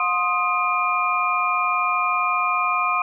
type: tone cluster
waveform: sine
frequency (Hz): 719 / 1052 / 1247 / 2406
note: F#5 / C6 / D#6 / D7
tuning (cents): -50 / +9 / +3 / +41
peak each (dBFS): -28 / -23 / -22 / -25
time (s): 0-3.02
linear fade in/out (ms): 2
effects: none